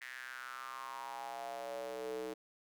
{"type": "tone with high-pass filter sweep", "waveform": "square", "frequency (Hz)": 63.2, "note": "B1", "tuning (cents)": 41, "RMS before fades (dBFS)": -44, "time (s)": [0.01, 2.34], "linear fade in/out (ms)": 10, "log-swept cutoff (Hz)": [1900, 380], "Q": 5.7, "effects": []}